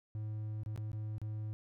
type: tone with dropouts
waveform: triangle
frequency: 107.5 Hz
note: A2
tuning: 40 cents flat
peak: -35 dBFS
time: 0.15-1.53 s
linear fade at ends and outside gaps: 0 ms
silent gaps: 0.634-0.661 / 0.761-0.776 / 0.917-0.931 / 1.182-1.216 s
effects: none